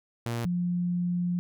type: tone pair in turn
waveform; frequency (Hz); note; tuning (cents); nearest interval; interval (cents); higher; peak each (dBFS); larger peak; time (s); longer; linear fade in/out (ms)
sawtooth / sine; 117.5 / 176.41; A#2 / F3; +14 / +18; perfect fifth; 704; second; -25; neither; 0.26-0.45 / 0.45-1.39; second; 0
effects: none